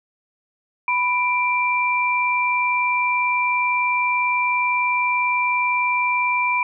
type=tone pair together; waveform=sine; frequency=991 / 2357 Hz; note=B5 / D7; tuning=+6 / +6 cents; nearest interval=octave + minor third; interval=1500 cents; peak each=-20 dBFS; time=0.88-6.63 s; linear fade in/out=2 ms; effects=none